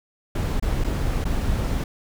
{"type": "noise with dropouts", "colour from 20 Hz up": "brown", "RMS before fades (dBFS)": -23, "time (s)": [0.35, 1.84], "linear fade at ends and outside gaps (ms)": 5, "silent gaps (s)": [[0.599, 0.624], [0.84, 0.844], [1.243, 1.252]], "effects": []}